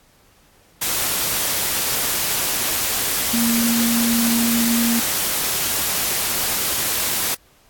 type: tone in noise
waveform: sine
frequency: 233.1 Hz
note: A#3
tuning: in tune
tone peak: -17 dBFS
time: 3.33-5 s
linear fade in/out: 10 ms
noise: white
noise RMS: -21 dBFS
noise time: 0.81-7.35 s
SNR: +1 dB
effects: pink hiss -55 dBFS RMS until 7.69 s + AAC 64 kbps